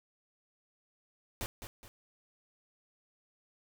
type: noise with echo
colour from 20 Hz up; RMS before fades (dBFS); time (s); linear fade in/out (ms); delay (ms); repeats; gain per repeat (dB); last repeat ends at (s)
pink; -37; 1.41-1.46; 0; 210; 2; -8; 1.88
effects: none